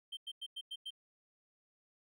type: tone bursts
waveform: triangle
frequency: 3136 Hz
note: G7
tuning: in tune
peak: -39 dBFS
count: 6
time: 0.12-0.906 s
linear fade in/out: 10 ms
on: 51 ms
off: 96 ms
effects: none